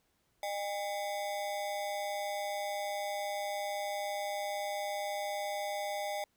square ring-modulated tone, 709 Hz, F5, 26 cents sharp, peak -32 dBFS, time 0.43-6.24 s, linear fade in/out 2 ms, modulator 99.9 Hz, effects pink hiss -75 dBFS RMS until 6.36 s

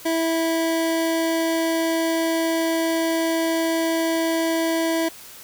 25% pulse tone, 327.8 Hz, E4, 10 cents flat, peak -16 dBFS, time 0.05-5.09 s, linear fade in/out 10 ms, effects white hiss -42 dBFS RMS until 5.43 s

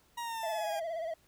40% pulse exponential sweep, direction down, 954 to 803 Hz, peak -35 dBFS, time 0.17-0.8 s, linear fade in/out 10 ms
triangle tone with vibrato, 659.3 Hz, E5, in tune, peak -32 dBFS, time 0.43-1.14 s, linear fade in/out 5 ms, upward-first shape sine, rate 17 Hz, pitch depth 67 cents each way
effects pink hiss -67 dBFS RMS until 1.27 s

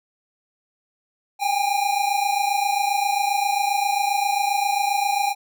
square tone pair together, 792.5 / 820 Hz, G5 / G#5, +19 / -22 cents, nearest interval minor second, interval 59 cents, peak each -23 dBFS, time 1.39-5.35 s, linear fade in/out 50 ms, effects none

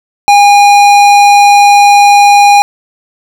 sine tone with tanh clipping, 814 Hz, G#5, 35 cents flat, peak -3 dBFS, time 0.28-2.62 s, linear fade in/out 0 ms, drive 18 dB, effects none

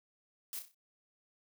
blue noise with echo, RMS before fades -41 dBFS, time 0.53-0.59 s, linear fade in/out 0 ms, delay 31 ms, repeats 5, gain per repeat -7 dB, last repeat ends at 0.745 s, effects none

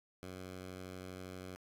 10% pulse tone, 92.5 Hz, F#2, in tune, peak -37 dBFS, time 0.23-1.56 s, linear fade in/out 0 ms, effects resampled to 32000 Hz + 11-bit

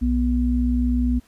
sine tone pair together, 61.4 / 245.6 Hz, B1 / B3, -9 / -9 cents, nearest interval 2 octaves, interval 2400 cents, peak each -20 dBFS, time 0.01-1.2 s, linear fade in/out 20 ms, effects pink hiss -58 dBFS RMS until 1.27 s + resampled to 32000 Hz

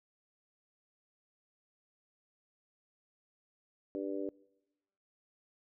harmonic tone, 98 Hz, G2, in tune, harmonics 3 / 4 / 5 / 6, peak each -38 / -40 / -42 / -44 dBFS, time 3.95-4.29 s, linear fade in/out 0 ms, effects noise-tail reverb RT60 1.0 s tail -24 dB re dry

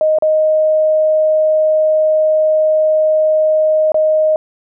sine tone with dropouts, 622.3 Hz, D#5, in tune, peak -9 dBFS, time 0.01-4.36 s, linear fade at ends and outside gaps 1 ms, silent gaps 0.186-0.223 / 3.919-3.944 s, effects none

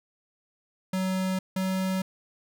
square tone pair in turn, 187.5 / 188.46 Hz, F#3 / F#3, +23 / +32 cents, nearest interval unison, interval 9 cents, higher second, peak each -26 dBFS, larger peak neither, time 0.93-1.39 / 1.56-2.02 s, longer neither, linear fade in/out 5 ms, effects none

